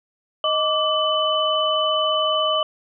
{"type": "tone cluster", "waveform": "sine", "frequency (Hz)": [624, 1166, 3005], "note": ["D#5", "D6", "F#7"], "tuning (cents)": [5, -13, 26], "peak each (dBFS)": -22, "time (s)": [0.44, 2.63], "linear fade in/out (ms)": 2, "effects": []}